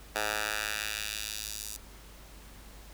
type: tone with high-pass filter sweep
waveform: 10% pulse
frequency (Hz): 106.2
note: G#2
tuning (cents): +39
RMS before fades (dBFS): -35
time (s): 0.15-1.77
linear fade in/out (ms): 10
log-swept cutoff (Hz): 840 to 6800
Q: 1
effects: added 50 Hz sine -50 dBFS peak until 2.93 s + pink hiss -53 dBFS RMS until 2.93 s